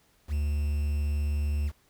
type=tone with quantisation; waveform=triangle; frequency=73.42 Hz; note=D2; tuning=in tune; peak=-23 dBFS; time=0.28-1.72 s; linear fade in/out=50 ms; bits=8; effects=pink hiss -65 dBFS RMS until 1.89 s